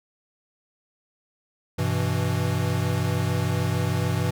square chord, E minor, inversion first, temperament equal with one note detuned, 98 / 124.69 / 164.81 Hz, G2 / B2 / E3, 0 / +17 / 0 cents, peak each -27 / -27 / -28 dBFS, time 1.78-4.31 s, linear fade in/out 10 ms, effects none

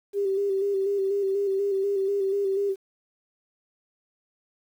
sine tone with vibrato, 394.4 Hz, G4, 11 cents sharp, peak -22 dBFS, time 0.13-2.76 s, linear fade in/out 50 ms, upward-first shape square, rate 4.1 Hz, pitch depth 33 cents each way, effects 9-bit

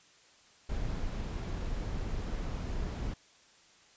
brown noise, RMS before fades -35 dBFS, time 0.69-3.14 s, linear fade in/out 5 ms, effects white hiss -61 dBFS RMS until 3.96 s + resampled to 16000 Hz

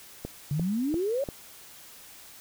click train, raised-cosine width 2 ms, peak -20 dBFS, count 4, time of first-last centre 0.25-1.288 s, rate 2.89 Hz
sine exponential sweep, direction up, 138.1 to 579 Hz, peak -25 dBFS, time 0.51-1.24 s, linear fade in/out 2 ms
effects white hiss -49 dBFS RMS until 2.4 s

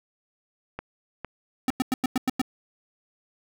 click train, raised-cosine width 0.5 ms, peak -18 dBFS, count 4, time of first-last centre 0.79-2.16 s, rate 2.19 Hz
square tone bursts, 257.3 Hz, C4, 29 cents flat, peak -21 dBFS, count 7, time 1.68-2.416 s, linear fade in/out 2 ms, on 22 ms, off 97 ms
effects none

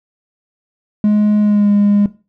triangle tone with pitch glide, 209.8 to 204.4 Hz, G#3 to G#3, +18 to -27 cents, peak -6 dBFS, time 1.04-2.06 s, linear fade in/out 2 ms, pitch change -45 cents, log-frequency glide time 1.4-1.7 s, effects noise-tail reverb RT60 0.3 s tail -18 dB re dry + tanh soft clip ceiling -3 dBFS

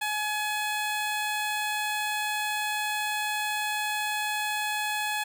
15% pulse tone, 846 Hz, G#5, 32 cents sharp, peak -21 dBFS, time 0.01-5.24 s, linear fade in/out 10 ms, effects none

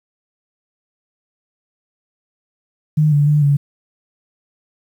sine tone with pitch steps, 152.8 / 145.3 / 149 / 142.6 Hz, D#3 / D3 / D3 / C#3, -31 / -18 / +25 / +49 cents, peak -10 dBFS, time 2.97-3.57 s, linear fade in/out 10 ms, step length 150 ms, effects 8-bit

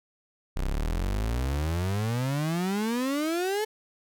35% pulse exponential sweep, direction up, 30.32 to 440 Hz, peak -24 dBFS, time 0.56-3.65 s, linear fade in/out 10 ms, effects none

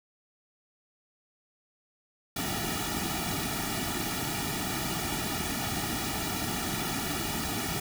pink noise with comb filter, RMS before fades -32 dBFS, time 2.36-7.8 s, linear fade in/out 5 ms, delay 1.9 ms, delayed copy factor -1, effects none

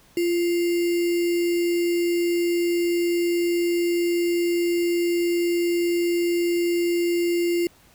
sine tone with sample-and-hold, 345.2 Hz, F4, 20 cents flat, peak -19 dBFS, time 0.17-7.67 s, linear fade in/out 2 ms, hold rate 2450 Hz, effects pink hiss -55 dBFS RMS until 7.94 s

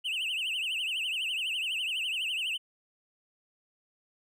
triangle tone with vibrato, 2811 Hz, F7, 11 cents sharp, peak -28 dBFS, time 0.04-2.58 s, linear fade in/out 20 ms, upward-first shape triangle, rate 12 Hz, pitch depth 200 cents each way, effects none

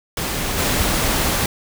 pink noise with level steps, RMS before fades -23 / -19 dBFS, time 0.17-1.46 s, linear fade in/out 2 ms, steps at 0.57 s, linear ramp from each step 20 ms, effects none

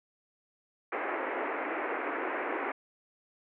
pink band-pass noise, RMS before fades -34 dBFS, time 0.92-2.72 s, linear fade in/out 5 ms, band 290 to 2300 Hz, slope 48 dB/octave, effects none

